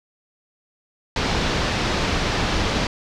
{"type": "low-pass noise", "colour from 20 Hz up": "pink", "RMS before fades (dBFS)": -22, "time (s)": [1.16, 2.87], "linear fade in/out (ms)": 2, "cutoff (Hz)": 5400, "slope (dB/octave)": 24, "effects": []}